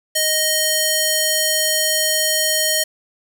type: tone with band-pass filter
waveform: square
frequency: 622.3 Hz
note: D#5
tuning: in tune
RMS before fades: -18 dBFS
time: 0.15-2.84 s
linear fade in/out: 10 ms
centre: 10000 Hz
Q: 0.52
effects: none